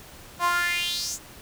sawtooth tone with high-pass filter sweep, 349.2 Hz, F4, in tune, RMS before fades -26 dBFS, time 0.39-1.19 s, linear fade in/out 50 ms, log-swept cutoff 860 to 7600 Hz, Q 4.6, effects pink hiss -46 dBFS RMS until 1.41 s

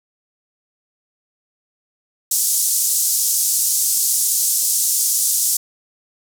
pink band-pass noise, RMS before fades -18 dBFS, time 2.31-5.57 s, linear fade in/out 5 ms, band 6200 to 14000 Hz, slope 24 dB/octave, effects none

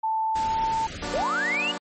sine tone with pitch glide, 883 to 892.2 Hz, A5 to A5, +6 to +24 cents, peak -22 dBFS, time 0.03-0.87 s, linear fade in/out 10 ms, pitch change +18 cents, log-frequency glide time 0.41-0.61 s
pink band-stop noise, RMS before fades -36 dBFS, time 0.35-1.23 s, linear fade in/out 10 ms, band 730 to 1200 Hz, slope 96 dB/octave
10% pulse chord, Gb augmented, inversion none, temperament equal with one note detuned, 185 / 238.4 / 293.7 Hz, Gb3 / Bb3 / D4, 0 / +39 / 0 cents, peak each -28 / -28 / -24 dBFS, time 1.02-1.78 s, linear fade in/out 5 ms
sine linear sweep, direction up, 449.4 to 2945 Hz, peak -23 dBFS, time 1.13-1.72 s, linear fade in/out 10 ms
effects MP3 32 kbps

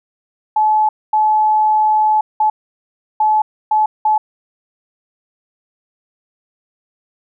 sine tone bursts at uneven times, 859 Hz, A5, 42 cents flat, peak -10 dBFS, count 6, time 0.56-0.89 / 1.13-2.21 / 2.4-2.5 / 3.2-3.42 / 3.71-3.86 / 4.05-4.18 s, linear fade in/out 5 ms, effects none

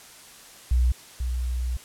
sine tone pair in turn, 61.74 / 61.74 Hz, B1 / B1, 0 / 0 cents, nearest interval unison, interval 0 cents, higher neither, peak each -17 / -24 dBFS, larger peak first, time 0.71-0.92 / 1.2-1.77 s, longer second, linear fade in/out 5 ms, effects white hiss -47 dBFS RMS until 1.84 s + low-pass 11000 Hz 12 dB/octave

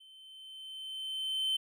triangle tone with level ramp, 3081 Hz, G7, 31 cents flat, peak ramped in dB -53 to -26 dBFS, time 0-1.57 s, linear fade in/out 10 ms, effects none

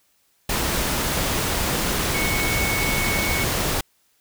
sine tone in noise, 2213 Hz, C#7, 3 cents flat, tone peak -25 dBFS, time 2.14-3.44 s, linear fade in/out 5 ms, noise pink, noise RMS -23 dBFS, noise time 0.49-3.81 s, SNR -5 dB, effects white hiss -64 dBFS RMS until 4.2 s

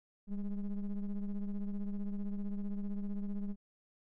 triangle ring-modulated tone, 103.83 Hz, G#2, in tune, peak -29 dBFS, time 0.27-3.56 s, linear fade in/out 50 ms, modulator 96.1 Hz, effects none

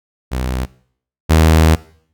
sawtooth tone pair in turn, 63.4 / 79.72 Hz, B1 / D#2, +46 / +43 cents, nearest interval major third, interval 397 cents, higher second, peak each -14 / -4 dBFS, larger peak second, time 0.31-0.66 / 1.29-1.76 s, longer second, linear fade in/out 20 ms, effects noise-tail reverb RT60 0.6 s tail -20 dB re dry

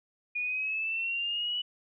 sine exponential sweep, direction up, 2441 to 2965 Hz, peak -29 dBFS, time 0.35-1.62 s, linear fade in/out 10 ms, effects none

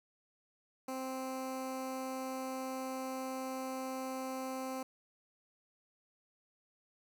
15% pulse tone with notch filter, 261.6 Hz, C4, in tune, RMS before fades -40 dBFS, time 0.88-4.83 s, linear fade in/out 5 ms, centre 3300 Hz, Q 1.3, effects none

